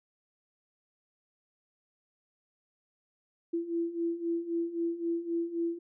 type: beating tone pair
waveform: sine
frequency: 334.6 / 338.4 Hz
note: E4 / E4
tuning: +26 / +45 cents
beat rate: 3.8 Hz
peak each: -35 / -31 dBFS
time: 3.53-5.79 s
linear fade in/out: 10 ms
effects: none